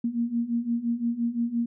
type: beating tone pair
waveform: sine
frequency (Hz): 231.7 / 237.5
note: A#3 / A#3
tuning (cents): -10 / +33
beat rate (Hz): 5.8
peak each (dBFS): -29 / -26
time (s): 0.04-1.66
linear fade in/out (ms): 5
effects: none